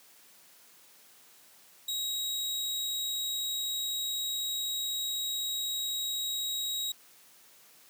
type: tone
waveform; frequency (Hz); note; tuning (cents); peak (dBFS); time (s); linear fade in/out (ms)
sawtooth; 3816; A#7; +40; -28; 1.88-6.92; 5
effects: white hiss -58 dBFS RMS until 7.89 s + high-pass 150 Hz 12 dB/octave